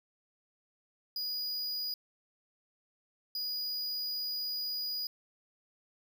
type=tone bursts at uneven times; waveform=square; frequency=4912 Hz; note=D#8; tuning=23 cents flat; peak=-34 dBFS; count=2; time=1.16-1.94 / 3.35-5.07 s; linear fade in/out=2 ms; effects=none